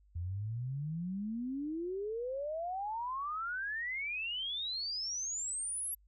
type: exponential sweep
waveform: sine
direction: up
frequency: 82.41 to 11520 Hz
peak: -35 dBFS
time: 0.15-5.95 s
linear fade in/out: 10 ms
effects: added 50 Hz sine -62 dBFS peak until 6.07 s